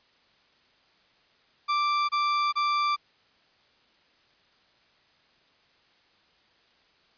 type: tone bursts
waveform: 40% pulse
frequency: 1174.7 Hz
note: D6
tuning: in tune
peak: -22 dBFS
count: 3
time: 1.68-2.964 s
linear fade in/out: 20 ms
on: 410 ms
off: 27 ms
effects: white hiss -63 dBFS RMS until 7.17 s + resampled to 11025 Hz